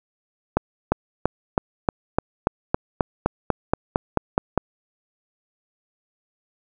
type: accelerating click train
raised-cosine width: 1 ms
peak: -3 dBFS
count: 16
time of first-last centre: 0.57-4.577 s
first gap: 350 ms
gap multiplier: 0.96
effects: none